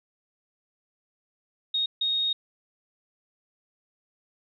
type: tone bursts at uneven times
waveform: sine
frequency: 3729 Hz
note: A#7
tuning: in tune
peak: -23 dBFS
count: 2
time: 1.74-1.86 / 2.01-2.33 s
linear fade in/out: 5 ms
effects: none